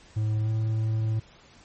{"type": "tone with pitch glide", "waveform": "triangle", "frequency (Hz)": [108, 110.21], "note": ["A2", "A2"], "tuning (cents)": [-32, 3], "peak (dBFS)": -21, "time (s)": [0.16, 1.2], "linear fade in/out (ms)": 10, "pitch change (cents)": 35, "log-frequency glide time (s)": [0.42, 0.49], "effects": ["pink hiss -54 dBFS RMS until 1.64 s", "MP3 32 kbps"]}